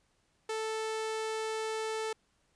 sawtooth tone, 440 Hz, A4, in tune, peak -29 dBFS, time 0.49-2.13 s, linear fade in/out 5 ms, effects pink hiss -73 dBFS RMS until 2.55 s + resampled to 22050 Hz

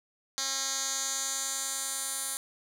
10% pulse tone with band-pass filter sweep, 270 Hz, C#4, 45 cents flat, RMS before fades -33 dBFS, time 0.38-2.37 s, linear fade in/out 0 ms, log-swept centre 5600 to 9600 Hz, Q 2.6, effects none

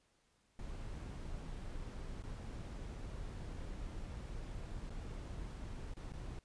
brown noise with dropouts, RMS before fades -45 dBFS, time 0.59-6.39 s, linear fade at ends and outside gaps 1 ms, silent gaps 2.224-2.237 / 4.896-4.904 / 5.938-5.968 / 6.122-6.136 s, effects pink hiss -75 dBFS RMS until 6.44 s + resampled to 22050 Hz

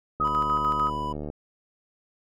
sine tone with tremolo, 1261 Hz, D#6, 23 cents sharp, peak -21 dBFS, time 0.2-0.9 s, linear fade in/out 10 ms, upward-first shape square, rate 6.7 Hz, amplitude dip 45%
click train, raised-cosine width 2 ms, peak -21 dBFS, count 83, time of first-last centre 0.2-1.301 s, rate 74.5 Hz
triangle tone, 990 Hz, B5, 4 cents sharp, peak -27 dBFS, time 0.24-1.13 s, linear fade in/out 10 ms
effects none

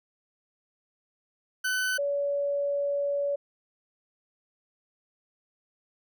40% pulse / sine tone pair in turn, 1509 / 568.3 Hz, F#6 / C#5, +34 / +43 cents, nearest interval octave + perfect fourth, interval 1691 cents, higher first, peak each -25 dBFS, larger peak neither, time 1.64-1.98 / 1.98-3.36 s, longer second, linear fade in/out 10 ms, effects none

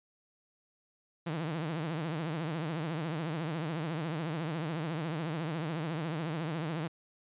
sawtooth tone with vibrato, 159.6 Hz, D#3, 44 cents sharp, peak -29 dBFS, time 1.26-6.88 s, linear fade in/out 10 ms, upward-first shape triangle, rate 14 Hz, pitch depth 170 cents each way, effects resampled to 8000 Hz

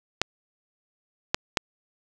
clicks, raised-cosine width 0.2 ms, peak -3 dBFS, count 3, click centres 0.216 / 1.345 / 1.572 s, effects 7-bit

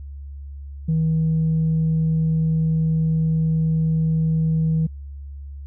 sine tone, 160.2 Hz, E3, 49 cents flat, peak -15 dBFS, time 0.88-4.87 s, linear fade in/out 10 ms, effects tanh soft clip ceiling -14 dBFS + added 70 Hz sine -32 dBFS peak until 5.66 s

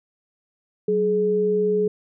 sine tone pair together, 187.8 / 422 Hz, F#3 / G#4, +26 / +28 cents, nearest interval octave + major second, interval 1402 cents, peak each -26 / -18 dBFS, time 0.88-1.88 s, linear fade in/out 5 ms, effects none

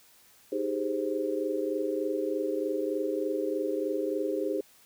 sine chord, Ab major seventh, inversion second, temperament equal, 311.1 / 392 / 415.3 / 523.3 Hz, Eb4 / G4 / Ab4 / C5, 0 / 0 / 0 / 0 cents, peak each -33 dBFS, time 0.52-4.61 s, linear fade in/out 5 ms, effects white hiss -59 dBFS RMS until 4.85 s

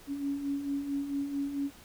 sine beating tone pair, 277.2 / 281.7 Hz, C#4 / C#4, 0 / +28 cents, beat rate 4.5 Hz, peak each -39 / -31 dBFS, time 0.07-1.71 s, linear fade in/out 50 ms, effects pink hiss -54 dBFS RMS until 1.84 s

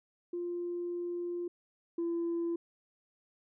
sine tone pair in turn, 349.2 / 338.7 Hz, F4 / E4, 0 / +47 cents, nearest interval minor second, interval 53 cents, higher first, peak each -33 / -29 dBFS, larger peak second, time 0.33-1.48 / 1.98-2.56 s, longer first, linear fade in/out 5 ms, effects tanh soft clip ceiling -28 dBFS

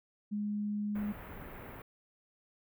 sine tone, 207.7 Hz, G#3, in tune, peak -32 dBFS, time 0.31-1.13 s, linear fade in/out 20 ms
pink band-stop noise, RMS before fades -47 dBFS, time 0.95-1.82 s, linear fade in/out 5 ms, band 2200 to 16000 Hz, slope 24 dB/octave
effects none

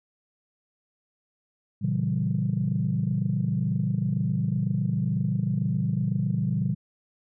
sine chord, A# diminished seventh, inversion none, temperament equal with one note detuned, 116.54 / 138.59 / 164.81 / 192.41 Hz, A#2 / C#3 / E3 / G3, 0 / 0 / 0 / -32 cents, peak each -28 dBFS, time 1.81-6.75 s, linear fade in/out 20 ms, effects tanh soft clip ceiling -14 dBFS

